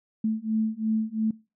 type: beating tone pair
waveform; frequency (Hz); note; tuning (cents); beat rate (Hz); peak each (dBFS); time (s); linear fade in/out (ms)
sine; 218 / 220.9; A3 / A3; -16 / +7; 2.9; -27; 0.24-1.31; 5
effects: noise-tail reverb RT60 0.3 s tail -22 dB re dry